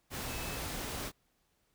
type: tone in noise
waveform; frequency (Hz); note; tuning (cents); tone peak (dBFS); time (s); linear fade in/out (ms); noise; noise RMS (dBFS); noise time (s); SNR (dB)
sine; 2600; E7; -24; -47; 0.26-0.6; 50; pink; -39; 0.1-1.12; -11
effects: pink hiss -75 dBFS RMS until 1.74 s

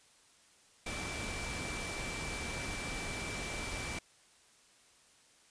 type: tone in noise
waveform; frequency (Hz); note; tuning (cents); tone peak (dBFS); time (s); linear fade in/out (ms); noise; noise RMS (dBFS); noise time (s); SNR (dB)
sine; 2331; D7; -14; -43; 0.86-3.99; 5; pink; -40; 0.86-3.99; -6
effects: white hiss -64 dBFS RMS until 5.5 s + resampled to 22050 Hz

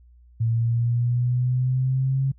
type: exponential sweep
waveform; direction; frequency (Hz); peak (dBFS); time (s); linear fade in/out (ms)
sine; up; 113.5 to 135.8; -19; 0.4-2.32; 10
effects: noise-tail reverb RT60 0.1 s tail -26 dB re dry + added 60 Hz sine -49 dBFS peak until 2.38 s

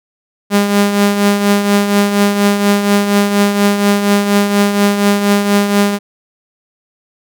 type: tone with tremolo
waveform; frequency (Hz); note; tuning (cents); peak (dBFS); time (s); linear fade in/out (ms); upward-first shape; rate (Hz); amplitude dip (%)
sawtooth; 202.8; G#3; -41; -3; 0.5-5.99; 50; triangle; 4.2; 60
effects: none

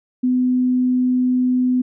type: tone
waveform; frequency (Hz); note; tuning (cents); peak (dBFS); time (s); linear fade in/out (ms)
sine; 252; B3; +35; -14; 0.23-1.82; 10
effects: none

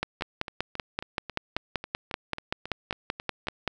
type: two click trains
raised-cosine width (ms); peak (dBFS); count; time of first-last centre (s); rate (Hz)
0.3; -11 / -20; 20 / 13; 0.03-3.677 / 0.21-3.471; 5.21 / 3.68
effects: none

